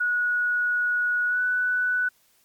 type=tone with pitch glide; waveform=sine; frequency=1460 to 1488.1 Hz; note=F#6 to F#6; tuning=-24 to +9 cents; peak=-21 dBFS; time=0-2.09 s; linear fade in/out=10 ms; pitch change=+33 cents; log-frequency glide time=1.27-1.41 s; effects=white hiss -63 dBFS RMS until 2.44 s + Opus 48 kbps